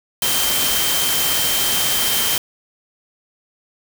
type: tone in noise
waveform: sine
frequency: 3136 Hz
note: G7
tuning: in tune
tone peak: -23 dBFS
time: 0.22-2.38 s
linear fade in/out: 2 ms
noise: white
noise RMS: -19 dBFS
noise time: 0.22-2.38 s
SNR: -7 dB
effects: none